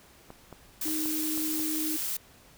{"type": "clicks", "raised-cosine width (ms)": 1, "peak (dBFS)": -29, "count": 6, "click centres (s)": [0.304, 0.527, 0.882, 1.057, 1.376, 1.596]}
{"type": "noise", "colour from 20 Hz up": "blue", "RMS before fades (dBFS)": -32, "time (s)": [0.81, 2.17], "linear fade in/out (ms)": 5}
{"type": "tone", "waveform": "sine", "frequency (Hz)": 311.1, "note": "D#4", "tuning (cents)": 0, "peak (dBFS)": -31, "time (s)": [0.85, 1.97], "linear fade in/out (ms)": 10}
{"effects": ["pink hiss -56 dBFS RMS until 2.57 s"]}